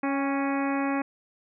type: harmonic tone with a mistuned harmonic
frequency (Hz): 277.2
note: C#4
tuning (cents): 0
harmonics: 1 / 2 / 3 / 4 / 5 / 6 / 7 / 8 / 9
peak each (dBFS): -26 / -34 / -33 / -35 / -40 / -39 / -40 / -41 / -41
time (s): 0.03-1.02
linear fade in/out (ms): 5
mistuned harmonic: 3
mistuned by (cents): -30
effects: none